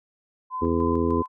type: tone with tremolo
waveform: sine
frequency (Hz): 1020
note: C6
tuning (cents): -44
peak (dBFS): -27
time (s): 0.5-1.28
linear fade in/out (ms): 50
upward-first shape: square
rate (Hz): 3.3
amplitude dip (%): 45
type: harmonic tone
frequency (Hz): 83.8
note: E2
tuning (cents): +29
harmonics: 1 / 2 / 3 / 4 / 5 / 6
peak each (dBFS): -28 / -34 / -25 / -26 / -26 / -33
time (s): 0.61-1.23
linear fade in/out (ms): 20
effects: none